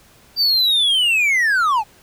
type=linear sweep; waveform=triangle; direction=down; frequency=4700 to 793 Hz; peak=-12 dBFS; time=0.36-1.84 s; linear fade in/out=50 ms; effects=pink hiss -50 dBFS RMS until 2.02 s